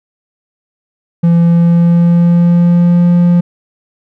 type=tone with pitch glide; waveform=triangle; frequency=169.6 to 174.47 Hz; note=E3 to F3; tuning=+50 to -1 cents; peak=-3 dBFS; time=1.23-3.41 s; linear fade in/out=10 ms; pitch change=+49 cents; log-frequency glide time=1.43-3.08 s; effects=none